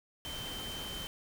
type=tone in noise; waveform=sine; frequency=3099 Hz; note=G7; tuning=21 cents flat; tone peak=-41 dBFS; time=0.25-1.07 s; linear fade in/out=0 ms; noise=pink; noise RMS=-43 dBFS; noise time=0.25-1.07 s; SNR=-1 dB; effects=none